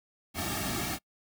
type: noise with comb filter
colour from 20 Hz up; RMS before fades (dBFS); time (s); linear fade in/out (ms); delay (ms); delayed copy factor
pink; -33; 0.34-0.99; 50; 2; -1
effects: noise-tail reverb RT60 0.1 s tail -25 dB re dry